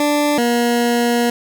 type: tone pair in turn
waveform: 20% pulse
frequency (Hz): 293.7 / 238.3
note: D4 / A#3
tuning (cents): 0 / +38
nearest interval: major third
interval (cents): 362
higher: first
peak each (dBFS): -9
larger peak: neither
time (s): 0-0.38 / 0.38-1.3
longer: second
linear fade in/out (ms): 2
effects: none